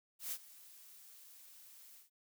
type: noise with ADSR envelope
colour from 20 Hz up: blue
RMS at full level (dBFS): -39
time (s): 0.19-2.1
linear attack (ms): 130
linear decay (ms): 57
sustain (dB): -19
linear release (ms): 130
effects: none